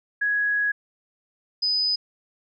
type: tone pair in turn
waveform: sine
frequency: 1668 / 4998 Hz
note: G#6 / D#8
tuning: +7 / +7 cents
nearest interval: octave + perfect fifth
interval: 1900 cents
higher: second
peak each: -20 dBFS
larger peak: neither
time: 0.21-0.72 / 1.62-1.96 s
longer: first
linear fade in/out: 10 ms
effects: none